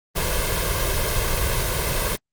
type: noise with comb filter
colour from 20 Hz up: pink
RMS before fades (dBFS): -22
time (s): 0.15-2.17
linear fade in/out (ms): 20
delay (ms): 1.9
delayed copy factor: +0.95
effects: Opus 24 kbps